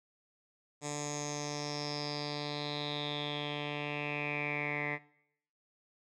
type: tone with low-pass filter sweep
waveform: 10% pulse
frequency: 146.83 Hz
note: D3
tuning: in tune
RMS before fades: -37 dBFS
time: 0.81-4.99 s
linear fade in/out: 50 ms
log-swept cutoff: 7400 to 2000 Hz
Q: 7.8
effects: noise-tail reverb RT60 0.7 s tail -20 dB re dry